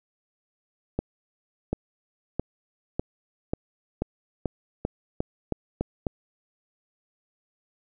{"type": "accelerating click train", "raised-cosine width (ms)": 2, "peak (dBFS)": -12, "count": 12, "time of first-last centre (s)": [0.99, 6.068], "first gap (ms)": 740, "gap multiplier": 0.9, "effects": []}